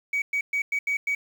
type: tone bursts at uneven times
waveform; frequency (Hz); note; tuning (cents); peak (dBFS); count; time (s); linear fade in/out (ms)
sine; 2263; C#7; +35; -21; 6; 0.13-0.22 / 0.33-0.41 / 0.53-0.62 / 0.72-0.79 / 0.87-0.97 / 1.07-1.15; 5
effects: tanh soft clip ceiling -19 dBFS + 8-bit